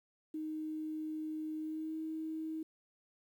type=tone with pitch glide; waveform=sine; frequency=311.1 to 317.1 Hz; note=D#4 to D#4; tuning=0 to +33 cents; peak=-37 dBFS; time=0.34-2.63 s; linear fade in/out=5 ms; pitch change=+33 cents; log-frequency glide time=1.58-1.95 s; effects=11-bit